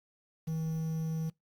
triangle tone with quantisation, 160.3 Hz, E3, 48 cents flat, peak -29 dBFS, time 0.47-1.3 s, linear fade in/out 10 ms, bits 9, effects noise-tail reverb RT60 0.2 s tail -26 dB re dry + Opus 48 kbps

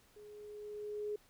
sine tone with level ramp, 418.5 Hz, G#4, 13 cents sharp, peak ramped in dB -52 to -35 dBFS, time 0.16-1.16 s, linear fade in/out 5 ms, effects pink hiss -67 dBFS RMS until 1.29 s

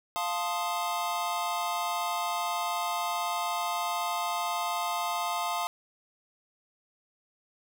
square chord, F dominant seventh, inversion none, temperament equal, 698.5 / 880 / 1046.5 / 1244.5 Hz, F5 / A5 / C6 / Eb6, 0 / 0 / 0 / 0 cents, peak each -34 / -35 / -36 / -36 dBFS, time 0.16-5.67 s, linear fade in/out 0 ms, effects none

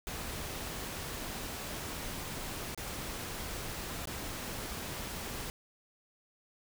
pink noise with dropouts, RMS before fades -40 dBFS, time 0.07-5.5 s, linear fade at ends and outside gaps 0 ms, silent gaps 2.747-2.776 / 4.055-4.073 s, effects none

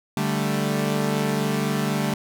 sawtooth chord, D suspended fourth, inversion none, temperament equal, 146.83 / 196 / 220 Hz, D3 / G3 / A3, 0 / 0 / 0 cents, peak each -22 dBFS, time 0.17-2.14 s, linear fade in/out 2 ms, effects none

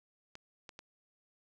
clicks, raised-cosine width 0.2 ms, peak -30 dBFS, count 3, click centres 0.354 / 0.692 / 0.791 s, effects none

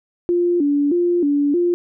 sine tone with vibrato, 317.1 Hz, D#4, 33 cents sharp, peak -14 dBFS, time 0.29-1.74 s, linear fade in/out 0 ms, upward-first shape square, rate 1.6 Hz, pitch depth 170 cents each way, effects none

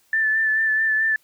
sine tone with vibrato, 1760 Hz, A6, in tune, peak -17 dBFS, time 0.13-1.16 s, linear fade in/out 2 ms, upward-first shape sine, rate 4.6 Hz, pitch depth 24 cents each way, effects white hiss -61 dBFS RMS until 1.23 s

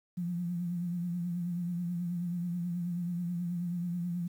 sine tone with vibrato, 174.61 Hz, F3, in tune, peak -31 dBFS, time 0.17-4.28 s, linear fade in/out 10 ms, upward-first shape triangle, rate 9.3 Hz, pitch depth 57 cents each way, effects 10-bit

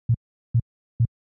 sine tone bursts, 116.54 Hz, A#2, in tune, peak -14 dBFS, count 3, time 0.09-1.052 s, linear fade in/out 5 ms, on 54 ms, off 400 ms, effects high-pass 60 Hz 12 dB/octave

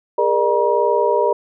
sine tone cluster, 409.3 / 470.5 / 599 / 955 Hz, G#4 / A#4 / D5 / A#5, -25 / +16 / +34 / +42 cents, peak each -19 dBFS, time 0.18-1.33 s, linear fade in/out 5 ms, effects none

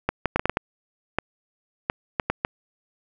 clicks, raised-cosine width 0.5 ms, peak -6 dBFS, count 12, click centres 0.09 / 0.257 / 0.36 / 0.395 / 0.456 / 0.496 / 0.571 / 1.186 / 1.899 / 2.198 / 2.3 / 2.449 s, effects none

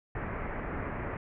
pink low-pass noise, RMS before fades -36 dBFS, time 0.15-1.17 s, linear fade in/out 2 ms, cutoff 2200 Hz, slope 48 dB/octave, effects none

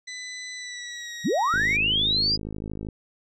20% pulse tone with pitch glide, 2000 to 1894.3 Hz, B6 to A#6, +21 to +27 cents, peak -29 dBFS, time 0.07-1.77 s, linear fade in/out 10 ms, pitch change -94 cents, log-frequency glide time 0.54-1.12 s
sine linear sweep, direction up, 120 to 4957 Hz, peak -20 dBFS, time 1.24-2.37 s, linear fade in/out 20 ms
click train, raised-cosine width 3 ms, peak -21 dBFS, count 72, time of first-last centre 1.54-2.887 s, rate 52.7 Hz
effects resampled to 24000 Hz

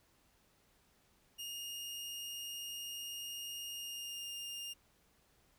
sawtooth tone with pitch glide, 2842 to 2814 Hz, F7 to F7, +30 to +12 cents, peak -39 dBFS, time 1.38-4.74 s, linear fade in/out 20 ms, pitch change -18 cents, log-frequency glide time 3.71-4.33 s, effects pink hiss -71 dBFS RMS until 5.58 s

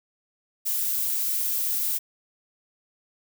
violet noise, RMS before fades -26 dBFS, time 0.65-1.99 s, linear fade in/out 20 ms, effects none

